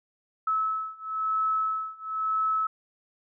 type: beating tone pair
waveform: sine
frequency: 1298 / 1299 Hz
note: E6 / E6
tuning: -27 / -26 cents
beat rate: 1 Hz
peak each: -29 / -28 dBFS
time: 0.47-2.67 s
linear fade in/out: 5 ms
effects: none

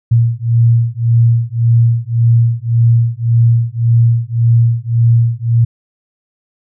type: beating tone pair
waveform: sine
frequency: 115.8 / 117.6 Hz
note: A#2 / A#2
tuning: -11 / +16 cents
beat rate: 1.8 Hz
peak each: -11 dBFS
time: 0.11-5.65 s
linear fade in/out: 10 ms
effects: none

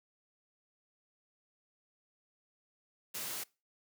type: high-pass noise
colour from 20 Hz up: white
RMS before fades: -40 dBFS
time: 3.14-3.44 s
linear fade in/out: 10 ms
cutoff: 110 Hz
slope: 24 dB/octave
effects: noise-tail reverb RT60 0.3 s tail -24 dB re dry

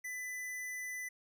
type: tone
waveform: square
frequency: 1999 Hz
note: B6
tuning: 20 cents sharp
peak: -40 dBFS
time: 0.04-1.09 s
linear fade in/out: 10 ms
effects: none

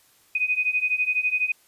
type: beating tone pair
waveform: sine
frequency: 2489 / 2501 Hz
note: D#7 / D#7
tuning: 0 / +8 cents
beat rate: 12 Hz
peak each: -25 / -23 dBFS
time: 0.35-1.52 s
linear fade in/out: 5 ms
effects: white hiss -59 dBFS RMS until 1.67 s + resampled to 32000 Hz

